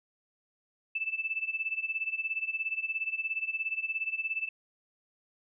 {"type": "tone with tremolo", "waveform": "sine", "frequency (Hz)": 2637, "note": "E7", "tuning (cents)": 0, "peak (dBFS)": -27, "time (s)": [0.95, 4.49], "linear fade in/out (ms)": 5, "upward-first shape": "sine", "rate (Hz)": 17, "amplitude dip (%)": 85, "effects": []}